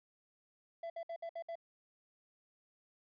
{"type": "tone bursts", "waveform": "triangle", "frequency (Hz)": 670, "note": "E5", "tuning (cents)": 28, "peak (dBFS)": -38, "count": 6, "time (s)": [0.83, 1.555], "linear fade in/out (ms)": 5, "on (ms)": 70, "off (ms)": 61, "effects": ["resampled to 11025 Hz", "13-bit"]}